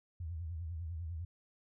sine tone with vibrato, 83 Hz, E2, 12 cents sharp, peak -38 dBFS, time 0.2-1.25 s, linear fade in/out 5 ms, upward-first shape sine, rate 10 Hz, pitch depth 130 cents each way, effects none

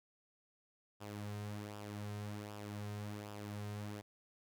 sawtooth tone with flanger, 103.83 Hz, G#2, in tune, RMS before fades -45 dBFS, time 1-4.02 s, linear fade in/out 20 ms, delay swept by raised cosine 0.47 to 3.57 ms, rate 1.3 Hz, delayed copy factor -0.55, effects none

